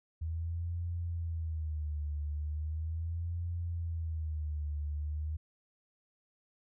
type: tone with vibrato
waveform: sine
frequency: 79.8 Hz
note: D#2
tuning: 44 cents sharp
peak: -33 dBFS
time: 0.21-5.37 s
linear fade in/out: 10 ms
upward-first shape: sine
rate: 0.38 Hz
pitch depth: 130 cents each way
effects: none